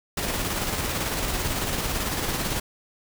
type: noise with tremolo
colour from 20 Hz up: pink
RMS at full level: -26 dBFS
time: 0.17-2.6 s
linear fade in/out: 5 ms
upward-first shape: square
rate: 18 Hz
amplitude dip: 30%
effects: none